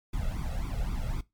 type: noise with flanger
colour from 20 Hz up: brown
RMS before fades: -31 dBFS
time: 0.13-1.21 s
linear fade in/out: 5 ms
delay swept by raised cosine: 0.84 to 1.53 ms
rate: 3.8 Hz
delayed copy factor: +0.9
effects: noise-tail reverb RT60 0.2 s tail -20 dB re dry + MP3 96 kbps